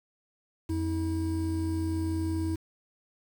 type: tone pair together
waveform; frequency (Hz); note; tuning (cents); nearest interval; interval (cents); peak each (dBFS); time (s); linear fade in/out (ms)
triangle; 87.6 / 322.2; F2 / E4; +6 / -39; octave + major seventh; 2255; -28; 0.69-2.56; 10
effects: 8-bit